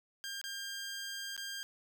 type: tone with dropouts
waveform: 15% pulse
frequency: 1600 Hz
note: G6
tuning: 35 cents sharp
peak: -33 dBFS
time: 0.24-1.63 s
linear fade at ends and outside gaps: 0 ms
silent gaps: 0.414-0.44 / 1.365-1.377 s
effects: none